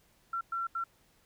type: tone bursts at uneven times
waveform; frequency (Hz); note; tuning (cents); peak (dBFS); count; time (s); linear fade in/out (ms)
sine; 1358; F6; -49; -31; 3; 0.33-0.41 / 0.52-0.67 / 0.75-0.84; 5
effects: pink hiss -67 dBFS RMS until 1.25 s